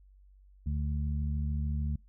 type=harmonic tone; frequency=73.42 Hz; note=D2; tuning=in tune; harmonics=1 / 2 / 3; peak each=-30 / -36 / -40 dBFS; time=0.66-1.96 s; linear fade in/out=5 ms; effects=noise-tail reverb RT60 0.2 s tail -26 dB re dry + added 48 Hz sine -55 dBFS peak until 2.08 s